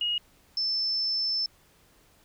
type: tone pair in turn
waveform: sine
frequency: 2880 / 5288 Hz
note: F#7 / E8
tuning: -47 / +5 cents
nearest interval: major seventh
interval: 1052 cents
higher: second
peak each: -25 dBFS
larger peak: neither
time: 0.01-0.18 / 0.57-1.46 s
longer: second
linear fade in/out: 2 ms
effects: pink hiss -61 dBFS RMS until 2.24 s